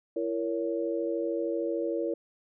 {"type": "chord", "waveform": "sine", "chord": "A# diminished", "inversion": "second", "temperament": "just", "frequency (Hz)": [335.6, 466.2, 559.4], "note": ["E4", "A#4", "C#5"], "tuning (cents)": [31, 0, 16], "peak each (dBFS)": [-31, -32, -33], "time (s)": [0.16, 2.14], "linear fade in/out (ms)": 5, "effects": []}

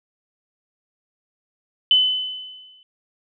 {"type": "tone with exponential decay", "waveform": "sine", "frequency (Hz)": 3022, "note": "F#7", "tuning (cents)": 36, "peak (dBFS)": -10, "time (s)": [1.91, 2.83], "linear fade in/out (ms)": 1, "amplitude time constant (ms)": 200, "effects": []}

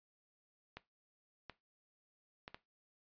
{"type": "clicks", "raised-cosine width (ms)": 0.3, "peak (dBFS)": -30, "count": 4, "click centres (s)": [0.77, 1.497, 2.479, 2.545], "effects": ["noise-tail reverb RT60 0.2 s tail -17 dB re dry", "resampled to 11025 Hz"]}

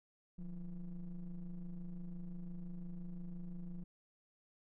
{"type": "ring-modulated tone", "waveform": "triangle", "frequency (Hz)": 82, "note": "E2", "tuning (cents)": -9, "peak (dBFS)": -37, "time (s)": [0.38, 3.84], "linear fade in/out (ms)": 10, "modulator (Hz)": 94.9, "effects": []}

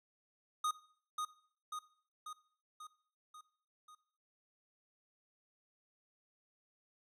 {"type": "tone with echo", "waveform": "square", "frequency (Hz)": 1240, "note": "D#6", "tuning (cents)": -6, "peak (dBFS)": -33, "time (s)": [0.64, 0.71], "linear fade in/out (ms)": 5, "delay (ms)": 540, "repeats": 6, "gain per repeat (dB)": -4, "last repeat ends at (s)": 3.95, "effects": ["noise-tail reverb RT60 0.5 s tail -17 dB re dry", "low-pass 12000 Hz 12 dB/octave"]}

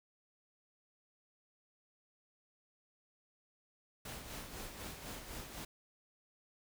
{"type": "noise with tremolo", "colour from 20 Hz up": "pink", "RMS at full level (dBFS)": -45, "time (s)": [4.05, 5.65], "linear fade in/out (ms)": 5, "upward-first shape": "sine", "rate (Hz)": 4, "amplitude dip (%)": 50, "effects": []}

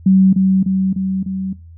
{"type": "tone with echo", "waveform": "sine", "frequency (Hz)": 190.2, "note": "F#3", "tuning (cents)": 48, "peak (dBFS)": -7, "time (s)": [0.06, 0.33], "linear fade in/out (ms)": 5, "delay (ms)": 300, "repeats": 4, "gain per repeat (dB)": -3, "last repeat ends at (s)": 1.53, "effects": ["noise-tail reverb RT60 0.3 s tail -21 dB re dry", "added 83 Hz sine -36 dBFS peak until 1.77 s"]}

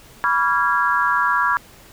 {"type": "tone cluster", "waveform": "sine", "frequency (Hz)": [981, 1142, 1383, 1647], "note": ["B5", "D6", "F6", "G#6"], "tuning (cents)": [-12, -49, -17, -15], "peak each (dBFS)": -21, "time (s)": [0.24, 1.57], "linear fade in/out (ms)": 0, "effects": ["pink hiss -46 dBFS RMS until 1.92 s"]}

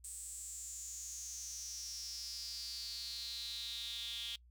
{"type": "tone with high-pass filter sweep", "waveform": "sawtooth", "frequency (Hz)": 233.8, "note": "A#3", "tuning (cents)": 5, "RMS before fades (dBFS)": -45, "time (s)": [0.04, 4.36], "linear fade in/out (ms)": 5, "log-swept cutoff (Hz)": [8300, 3300], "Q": 8, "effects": ["noise-tail reverb RT60 0.1 s tail -24 dB re dry", "added 60 Hz sine -60 dBFS peak until 4.5 s"]}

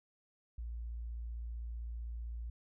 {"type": "tone", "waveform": "sine", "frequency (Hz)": 57.8, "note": "A#1", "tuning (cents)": -14, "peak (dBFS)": -39, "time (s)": [0.58, 2.5], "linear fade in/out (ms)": 5, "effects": []}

